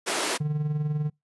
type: high-pass noise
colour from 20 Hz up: pink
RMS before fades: -27 dBFS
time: 0.06-0.38 s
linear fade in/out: 20 ms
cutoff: 290 Hz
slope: 24 dB/octave
type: tone with tremolo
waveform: triangle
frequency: 150 Hz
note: D3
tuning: 37 cents sharp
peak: -20 dBFS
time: 0.4-1.1 s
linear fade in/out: 10 ms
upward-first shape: sine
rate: 20 Hz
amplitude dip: 55%
effects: noise-tail reverb RT60 0.2 s tail -26 dB re dry + resampled to 24000 Hz